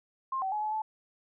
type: tone with pitch steps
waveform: sine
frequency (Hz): 1060 / 765 / 846 / 856 / 869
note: C6 / G5 / G#5 / A5 / A5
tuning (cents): +22 / -42 / +32 / -48 / -22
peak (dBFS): -29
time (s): 0.32-0.82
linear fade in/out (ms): 5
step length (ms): 100
effects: none